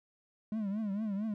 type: tone with vibrato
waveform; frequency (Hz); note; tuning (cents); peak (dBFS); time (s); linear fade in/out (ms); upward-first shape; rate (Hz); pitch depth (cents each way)
triangle; 207.7; G#3; 0; -30; 0.52-1.34; 2; triangle; 4.4; 150
effects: none